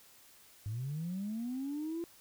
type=linear sweep; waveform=sine; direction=up; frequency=100.2 to 343.4 Hz; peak=-34 dBFS; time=0.66-2.04 s; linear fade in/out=0 ms; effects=tanh soft clip ceiling -31 dBFS + white hiss -60 dBFS RMS until 2.2 s